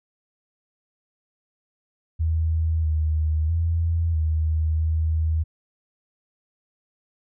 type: tone with pitch steps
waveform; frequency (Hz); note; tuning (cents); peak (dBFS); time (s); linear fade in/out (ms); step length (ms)
sine; 80.5 / 77.9 / 83.2 / 78.9 / 79.6; E2 / D#2 / E2 / D#2 / D#2; -41 / +3 / +17 / +25 / +40; -19; 2.19-5.44; 20; 650
effects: none